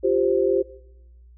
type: chord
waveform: sine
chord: F suspended second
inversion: none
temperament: equal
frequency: 349.2 / 392 / 523.3 Hz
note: F4 / G4 / C5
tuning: 0 / 0 / 0 cents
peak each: -23 / -20 / -22 dBFS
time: 0.03-0.63 s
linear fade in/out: 20 ms
effects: noise-tail reverb RT60 0.9 s tail -19 dB re dry + added 60 Hz sine -46 dBFS peak until 1.37 s